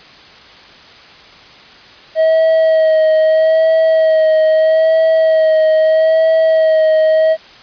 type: tone with vibrato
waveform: triangle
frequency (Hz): 637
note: D#5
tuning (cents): +41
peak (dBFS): -6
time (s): 2.15-7.37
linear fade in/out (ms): 50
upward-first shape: sine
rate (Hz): 0.78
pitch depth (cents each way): 20
effects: white hiss -39 dBFS RMS until 7.62 s + resampled to 11025 Hz